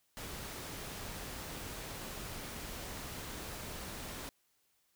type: noise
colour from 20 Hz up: pink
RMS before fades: -44 dBFS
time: 0.17-4.29 s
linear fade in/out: 0 ms
effects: white hiss -75 dBFS RMS until 4.95 s